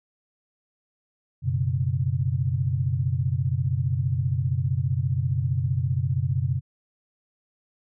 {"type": "chord", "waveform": "sine", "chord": "F# suspended fourth", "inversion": "none", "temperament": "equal", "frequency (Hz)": [92.5, 123.47, 138.59], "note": ["F#2", "B2", "C#3"], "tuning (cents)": [0, 0, 0], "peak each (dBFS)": [-27, -25, -26], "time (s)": [1.42, 6.61], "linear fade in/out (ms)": 50, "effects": []}